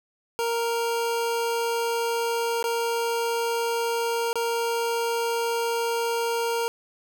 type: tone with dropouts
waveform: 25% pulse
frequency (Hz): 465.4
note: A#4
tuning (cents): -3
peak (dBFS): -20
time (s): 0.39-6.68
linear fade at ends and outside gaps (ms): 0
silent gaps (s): 2.627-2.641 / 4.33-4.356
effects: none